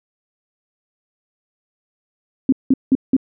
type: tone bursts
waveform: sine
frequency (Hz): 264.3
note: C4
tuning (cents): +18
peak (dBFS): -9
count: 4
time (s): 2.49-3.166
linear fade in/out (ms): 2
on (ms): 34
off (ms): 180
effects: none